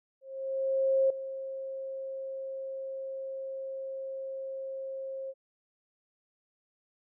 sine tone with ADSR envelope, 535 Hz, C5, 38 cents sharp, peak -21 dBFS, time 0.21-5.34 s, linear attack 890 ms, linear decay 4 ms, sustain -14 dB, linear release 45 ms, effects none

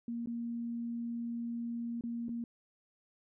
sine tone with dropouts, 234.6 Hz, A#3, 11 cents sharp, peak -35 dBFS, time 0.08-2.44 s, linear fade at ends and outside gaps 2 ms, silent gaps 0.26-0.272 / 2.01-2.037 / 2.284-2.291 s, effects none

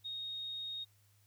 sine tone, 3729 Hz, A#7, in tune, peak -39 dBFS, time 0.04-0.85 s, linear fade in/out 20 ms, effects added 102 Hz sine -67 dBFS peak until 1.26 s + white hiss -72 dBFS RMS until 1.26 s

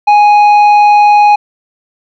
triangle tone with tanh clipping, 830.6 Hz, G#5, in tune, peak -4 dBFS, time 0.07-1.36 s, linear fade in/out 10 ms, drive 11 dB, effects none

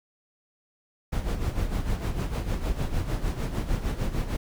brown noise with tremolo, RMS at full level -25 dBFS, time 1.12-4.37 s, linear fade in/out 10 ms, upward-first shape sine, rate 6.6 Hz, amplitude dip 65%, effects none

